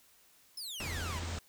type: exponential sweep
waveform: sawtooth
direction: down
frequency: 5350 to 932.3 Hz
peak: -37 dBFS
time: 0.57-1.19 s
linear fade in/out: 5 ms
type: low-pass noise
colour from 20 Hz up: pink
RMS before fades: -42 dBFS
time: 0.8-1.39 s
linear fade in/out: 2 ms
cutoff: 8500 Hz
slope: 96 dB/octave
type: tone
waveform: triangle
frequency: 83.4 Hz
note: E2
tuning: 21 cents sharp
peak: -36 dBFS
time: 0.86-1.39 s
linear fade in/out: 5 ms
effects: white hiss -64 dBFS RMS until 1.48 s